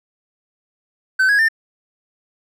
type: tone with pitch steps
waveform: triangle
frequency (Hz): 1529 / 1657.8 / 1797.4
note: G6 / G#6 / A6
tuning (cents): -44 / -4 / +36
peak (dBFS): -10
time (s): 1.19-1.487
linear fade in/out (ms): 10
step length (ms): 99
effects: none